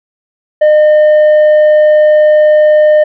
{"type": "tone with tanh clipping", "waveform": "sine", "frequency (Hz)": 608, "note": "D#5", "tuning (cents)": -40, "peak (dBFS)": -4, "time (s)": [0.61, 3.04], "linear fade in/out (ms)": 10, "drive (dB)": 4, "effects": []}